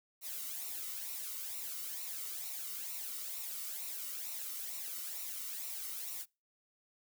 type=noise with flanger; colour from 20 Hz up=blue; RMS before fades=-42 dBFS; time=0.21-6.26 s; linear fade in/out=50 ms; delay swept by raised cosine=0.61 to 1.22 ms; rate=2.2 Hz; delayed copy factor=-0.6; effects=noise-tail reverb RT60 0.3 s tail -26 dB re dry